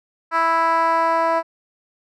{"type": "tone with band-pass filter sweep", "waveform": "10% pulse", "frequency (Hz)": 329.6, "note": "E4", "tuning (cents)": 0, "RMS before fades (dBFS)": -18, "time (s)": [0.31, 1.43], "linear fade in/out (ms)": 50, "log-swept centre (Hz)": [1200, 790], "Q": 2.5, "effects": []}